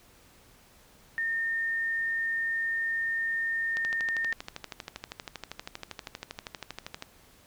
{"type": "tone", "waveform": "sine", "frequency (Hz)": 1823, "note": "A#6", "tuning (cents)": -39, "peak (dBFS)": -27, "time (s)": [1.18, 4.33], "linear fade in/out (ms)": 0}
{"type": "click train", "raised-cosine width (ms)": 0.2, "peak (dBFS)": -19, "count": 42, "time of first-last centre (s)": [3.77, 7.024], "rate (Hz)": 12.6}
{"effects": ["pink hiss -58 dBFS RMS until 7.46 s"]}